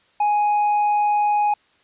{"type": "tone", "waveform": "triangle", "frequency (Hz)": 832, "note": "G#5", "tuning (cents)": 3, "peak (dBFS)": -14, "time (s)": [0.2, 1.54], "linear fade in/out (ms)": 5, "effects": ["white hiss -59 dBFS RMS until 1.83 s", "resampled to 8000 Hz"]}